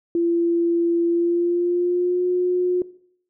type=tone with pitch glide; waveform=sine; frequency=340.1 to 360.3 Hz; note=F4 to F#4; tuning=-46 to -46 cents; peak=-17 dBFS; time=0.15-2.82 s; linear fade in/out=2 ms; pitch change=+100 cents; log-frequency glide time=1.06-2.26 s; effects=noise-tail reverb RT60 0.6 s tail -19 dB re dry